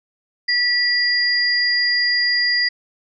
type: tone pair together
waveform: sine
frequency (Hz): 1949 / 4824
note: B6 / D8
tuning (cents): -23 / +46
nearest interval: octave + major third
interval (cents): 1569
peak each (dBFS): -18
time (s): 0.48-2.69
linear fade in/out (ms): 10
effects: none